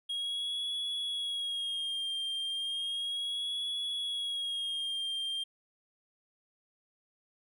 triangle tone with vibrato, 3278 Hz, G#7, 23 cents flat, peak -31 dBFS, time 0.09-5.44 s, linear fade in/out 10 ms, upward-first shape sine, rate 0.34 Hz, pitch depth 50 cents each way, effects none

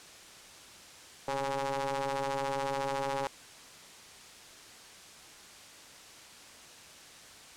sawtooth ring-modulated tone, 138.59 Hz, C#3, in tune, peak -24 dBFS, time 1.28-3.27 s, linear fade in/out 0 ms, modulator 686 Hz, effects white hiss -51 dBFS RMS until 7.56 s + low-pass 8000 Hz 12 dB/octave

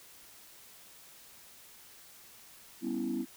sine chord, C# half-diminished seventh, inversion second, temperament equal, 196 / 246.9 / 277.2 / 329.6 Hz, G3 / B3 / C#4 / E4, 0 / 0 / 0 / 0 cents, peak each -40 / -34 / -37 / -35 dBFS, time 2.81-3.26 s, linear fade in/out 50 ms, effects tanh soft clip ceiling -25 dBFS + white hiss -55 dBFS RMS until 3.36 s

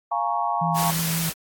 sine chord, Bb minor seventh, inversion second, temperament equal, 698.5 / 830.6 / 932.3 / 1108.7 Hz, F5 / Ab5 / Bb5 / Db6, 0 / 0 / 0 / 0 cents, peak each -27 dBFS, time 0.11-0.91 s, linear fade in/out 10 ms
sine tone with vibrato, 164.81 Hz, E3, in tune, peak -24 dBFS, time 0.61-1.3 s, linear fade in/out 10 ms, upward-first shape sine, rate 5.5 Hz, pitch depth 17 cents each way
white noise, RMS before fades -27 dBFS, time 0.74-1.34 s, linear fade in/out 50 ms
effects AAC 64 kbps

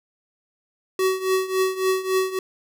square tone with tremolo, 377.1 Hz, F#4, 33 cents sharp, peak -17 dBFS, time 0.99-2.39 s, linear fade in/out 2 ms, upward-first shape triangle, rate 3.6 Hz, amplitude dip 85%, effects none

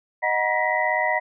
sine tone cluster, 620 / 737 / 954 / 1912 / 2008 Hz, D#5 / F#5 / A#5 / A#6 / B6, -6 / -7 / +40 / +43 / +28 cents, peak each -26 dBFS, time 0.22-1.2 s, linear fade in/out 20 ms, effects none

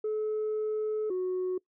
sine tone pair in turn, 430 / 367.9 Hz, A4 / F#4, -40 / -10 cents, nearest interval minor third, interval 270 cents, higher first, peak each -26 dBFS, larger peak neither, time 0.04-1.1 / 1.1-1.58 s, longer first, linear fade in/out 5 ms, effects noise-tail reverb RT60 0.1 s tail -23 dB re dry + tanh soft clip ceiling -26 dBFS

